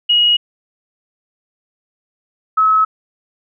sine tone pair in turn, 2894 / 1289.1 Hz, F#7 / E6, -39 / -39 cents, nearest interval octave + major second, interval 1400 cents, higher first, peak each -9 dBFS, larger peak neither, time 0.09-0.37 / 2.57-2.85 s, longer neither, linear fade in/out 10 ms, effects none

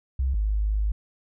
sine tone pair in turn, 65.5 / 51.99 Hz, C2 / G#1, +2 / +3 cents, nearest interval major third, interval 399 cents, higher first, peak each -21 dBFS, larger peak neither, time 0.19-0.34 / 0.34-0.92 s, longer second, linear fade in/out 5 ms, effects none

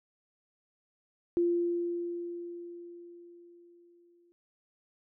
sine tone with exponential decay, 345.9 Hz, F4, 17 cents flat, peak -23 dBFS, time 1.37-4.32 s, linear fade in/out 0 ms, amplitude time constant 640 ms, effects none

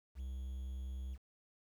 triangle tone with quantisation, 65 Hz, C2, 11 cents flat, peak -38 dBFS, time 0.15-1.18 s, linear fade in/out 50 ms, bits 11, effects none

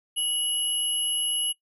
sine tone pair together, 2923 / 11061 Hz, F#7 / F9, -22 / -18 cents, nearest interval octave + major seventh, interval 2304 cents, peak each -26 dBFS, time 0.16-1.53 s, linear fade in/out 20 ms, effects noise-tail reverb RT60 0.1 s tail -19 dB re dry + tanh soft clip ceiling -17 dBFS

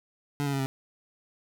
25% pulse tone with pitch steps, 143.9 / 140.45 / 137.08 / 133.8 Hz, D3 / C#3 / C#3 / C3, -35 / +23 / -19 / +39 cents, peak -23 dBFS, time 0.4-0.66 s, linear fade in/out 0 ms, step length 65 ms, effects none

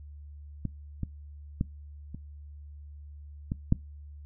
clicks, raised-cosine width 5 ms, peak -18 / -19 / -14 / -26 / -17 / -9 dBFS, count 6, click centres 0.653 / 1.033 / 1.611 / 2.146 / 3.519 / 3.724 s, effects noise-tail reverb RT60 0.2 s tail -22 dB re dry + added 73 Hz sine -43 dBFS peak until 4.25 s

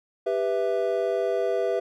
triangle chord, E minor, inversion first, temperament just, 395.6 / 494.4 / 659.3 Hz, G4 / B4 / E5, +16 / +2 / 0 cents, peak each -25 dBFS, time 0.26-1.8 s, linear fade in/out 10 ms, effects none

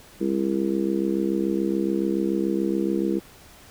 harmonic tone, 67 Hz, C2, 42 cents sharp, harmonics 3 / 4 / 5 / 6 / 7, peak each -26 / -31 / -24 / -31 / -32 dBFS, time 0.2-3.2 s, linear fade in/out 20 ms, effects pink hiss -49 dBFS RMS until 3.7 s

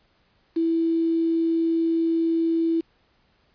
sine tone with quantisation, 329.6 Hz, E4, in tune, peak -19 dBFS, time 0.56-2.81 s, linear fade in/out 10 ms, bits 7, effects pink hiss -64 dBFS RMS until 3.54 s + resampled to 11025 Hz

